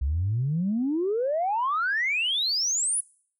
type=exponential sweep; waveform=sine; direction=up; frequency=63.9 to 10450 Hz; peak=-22 dBFS; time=0.01-3.01 s; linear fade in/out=10 ms; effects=noise-tail reverb RT60 0.6 s tail -25 dB re dry + tanh soft clip ceiling -18 dBFS